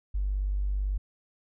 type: tone with tanh clipping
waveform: triangle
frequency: 49 Hz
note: G1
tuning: in tune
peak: -25 dBFS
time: 0.14-0.98 s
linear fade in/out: 10 ms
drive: 2 dB
effects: none